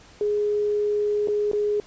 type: tone with dropouts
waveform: sine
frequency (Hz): 416.2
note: G#4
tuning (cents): +4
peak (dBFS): -20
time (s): 0.21-1.8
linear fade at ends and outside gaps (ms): 1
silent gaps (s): 1.274-1.284 / 1.515-1.532
effects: pink hiss -50 dBFS RMS until 1.86 s + resampled to 16000 Hz